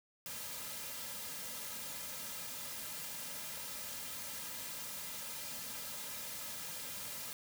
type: noise with comb filter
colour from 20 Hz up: white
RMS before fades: -44 dBFS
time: 0.26-7.33 s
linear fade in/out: 0 ms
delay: 2.7 ms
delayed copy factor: -0.7
effects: none